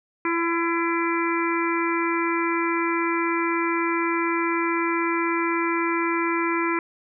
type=harmonic tone; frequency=336.5 Hz; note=E4; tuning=36 cents sharp; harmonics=1 / 3 / 4 / 5 / 6 / 7; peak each=-24 / -27 / -30 / -34 / -31 / -30 dBFS; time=0.25-6.79 s; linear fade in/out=2 ms; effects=none